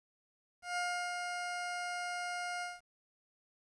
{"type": "tone with ADSR envelope", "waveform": "20% pulse", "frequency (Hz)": 710, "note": "F5", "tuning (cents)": 28, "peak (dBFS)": -28, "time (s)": [0.62, 2.81], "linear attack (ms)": 150, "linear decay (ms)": 350, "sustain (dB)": -4, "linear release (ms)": 190, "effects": ["resampled to 22050 Hz", "11-bit"]}